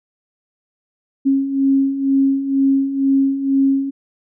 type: beating tone pair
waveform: sine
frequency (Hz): 270.6 / 272.7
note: C#4 / C#4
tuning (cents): -42 / -28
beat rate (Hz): 2.1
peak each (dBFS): -20 / -14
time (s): 1.25-3.91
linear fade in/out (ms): 20
effects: none